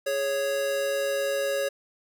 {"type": "tone pair together", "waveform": "square", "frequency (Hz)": [414.5, 554], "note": ["G#4", "C#5"], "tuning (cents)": [-3, -1], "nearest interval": "perfect fourth", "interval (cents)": 502, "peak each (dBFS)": [-34, -26], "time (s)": [0.06, 1.69], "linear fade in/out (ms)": 10, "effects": []}